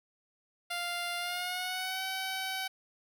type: tone with pitch glide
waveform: 10% pulse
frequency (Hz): 698.5 to 761.7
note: F5 to G5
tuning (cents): 0 to -50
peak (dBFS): -25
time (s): 0.7-2.68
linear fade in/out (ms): 10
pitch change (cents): +150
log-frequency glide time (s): 1.18-2.03
effects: none